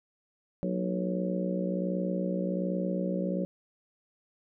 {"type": "harmonic tone with a mistuned harmonic", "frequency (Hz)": 61.3, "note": "B1", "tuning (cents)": -12, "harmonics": [3, 4, 5, 6, 7, 8, 9], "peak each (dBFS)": [-30, -41, -37, -40, -42, -40, -35], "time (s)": [0.63, 3.45], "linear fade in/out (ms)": 0, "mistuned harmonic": 4, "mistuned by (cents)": -98, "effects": []}